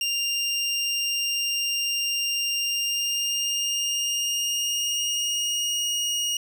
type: tone with pitch glide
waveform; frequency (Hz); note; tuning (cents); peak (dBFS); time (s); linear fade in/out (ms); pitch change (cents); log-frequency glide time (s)
25% pulse; 2794 to 2869; F7 to F7; 0 to +46; -20; 0.01-6.37; 2; +46; 2.59-5.87
effects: none